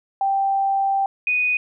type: tone pair in turn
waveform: sine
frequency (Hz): 784 / 2484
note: G5 / D#7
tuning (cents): 0 / -3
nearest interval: octave + minor sixth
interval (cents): 1997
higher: second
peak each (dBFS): -17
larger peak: neither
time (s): 0.21-1.06 / 1.27-1.57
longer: first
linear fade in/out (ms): 2
effects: none